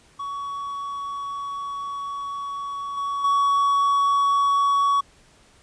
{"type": "tone with level steps", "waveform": "triangle", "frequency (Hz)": 1124, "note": "C#6", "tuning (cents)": 24, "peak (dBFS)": [-26, -22, -15], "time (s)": [0.19, 5.01], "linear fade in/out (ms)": 10, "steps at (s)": [2.97, 3.24], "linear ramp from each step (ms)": 5, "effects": ["pink hiss -55 dBFS RMS until 5.62 s", "resampled to 22050 Hz"]}